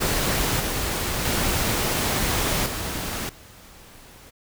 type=noise with level steps; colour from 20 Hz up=pink; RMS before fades=-23 / -26 / -23 / -29 / -47 dBFS; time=0-4.31 s; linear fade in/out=20 ms; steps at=0.6 / 1.25 / 2.66 / 3.29 s; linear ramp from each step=2 ms; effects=none